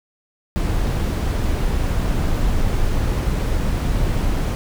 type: noise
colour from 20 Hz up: brown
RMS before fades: -19 dBFS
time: 0.56-4.55 s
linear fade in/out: 0 ms
effects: none